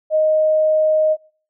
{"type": "tone", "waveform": "sine", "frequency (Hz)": 622.3, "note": "D#5", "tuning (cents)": 0, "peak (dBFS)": -12, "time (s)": [0.1, 1.17], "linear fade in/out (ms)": 50, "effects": ["noise-tail reverb RT60 0.5 s tail -26 dB re dry"]}